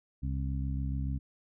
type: harmonic tone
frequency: 67 Hz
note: C2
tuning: 42 cents sharp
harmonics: 1 / 2 / 3 / 4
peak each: -32 / -35 / -42 / -42 dBFS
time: 0.22-1.19 s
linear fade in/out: 20 ms
effects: none